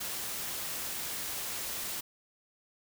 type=noise; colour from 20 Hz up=white; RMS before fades=-37 dBFS; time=0-2.01 s; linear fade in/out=10 ms; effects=none